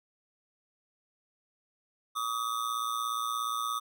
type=ring-modulated tone; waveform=square; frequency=1200 Hz; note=D6; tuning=37 cents sharp; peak=-28 dBFS; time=2.15-3.8 s; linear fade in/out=20 ms; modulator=58.5 Hz; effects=none